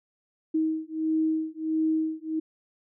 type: beating tone pair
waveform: sine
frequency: 315.9 / 317.4 Hz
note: D#4 / D#4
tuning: +26 / +35 cents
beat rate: 1.5 Hz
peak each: -27 dBFS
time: 0.54-2.4 s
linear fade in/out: 10 ms
effects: none